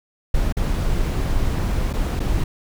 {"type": "noise with dropouts", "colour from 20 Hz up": "brown", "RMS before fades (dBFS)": -20, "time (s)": [0.34, 2.44], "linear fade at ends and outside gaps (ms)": 5, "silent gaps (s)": [[0.525, 0.568], [1.93, 1.936], [2.195, 2.201]], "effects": []}